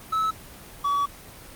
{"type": "tone pair in turn", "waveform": "triangle", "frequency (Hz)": [1300, 1138], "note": ["E6", "C#6"], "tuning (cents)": [-24, 45], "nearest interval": "major second", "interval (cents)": 231, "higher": "first", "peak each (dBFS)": -19, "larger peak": "neither", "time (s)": [[0.12, 0.31], [0.84, 1.06]], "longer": "second", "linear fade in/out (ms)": 10, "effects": ["pink hiss -44 dBFS RMS until 1.55 s", "Opus 24 kbps"]}